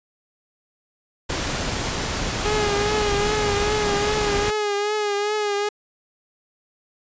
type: noise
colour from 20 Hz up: pink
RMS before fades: -25 dBFS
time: 1.29-4.51 s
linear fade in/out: 10 ms
type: tone with vibrato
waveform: sawtooth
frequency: 415.3 Hz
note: G#4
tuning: in tune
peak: -17 dBFS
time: 2.45-5.69 s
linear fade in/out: 5 ms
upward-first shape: triangle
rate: 2.5 Hz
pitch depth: 53 cents each way
effects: resampled to 16000 Hz